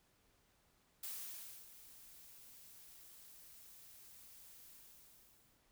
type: noise with ADSR envelope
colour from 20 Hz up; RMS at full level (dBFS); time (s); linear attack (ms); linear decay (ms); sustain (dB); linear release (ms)
blue; -45; 1.03-5.64; 5; 620; -14; 950
effects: pink hiss -74 dBFS RMS until 5.71 s